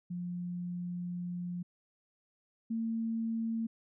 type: tone pair in turn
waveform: sine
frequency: 176.6 / 226.4 Hz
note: F3 / A3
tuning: +20 / +50 cents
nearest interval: major third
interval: 430 cents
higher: second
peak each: -35 / -31 dBFS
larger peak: second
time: 0.1-1.63 / 2.7-3.67 s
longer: first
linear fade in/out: 10 ms
effects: none